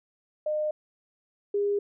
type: tone pair in turn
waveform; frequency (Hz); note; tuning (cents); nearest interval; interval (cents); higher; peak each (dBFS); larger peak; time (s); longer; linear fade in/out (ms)
sine; 609 / 406.5; D#5 / G#4; -37 / -37; perfect fifth; 700; first; -25 / -23; second; 0.46-0.71 / 1.54-1.79; neither; 5
effects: none